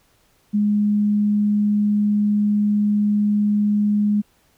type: tone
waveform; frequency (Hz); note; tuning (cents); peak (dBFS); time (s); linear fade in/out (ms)
sine; 207.7; G#3; 0; -15; 0.53-4.22; 20
effects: pink hiss -60 dBFS RMS until 4.57 s